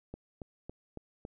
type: click train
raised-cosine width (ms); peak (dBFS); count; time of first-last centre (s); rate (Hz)
2; -28; 5; 0.14-1.251; 3.6
effects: none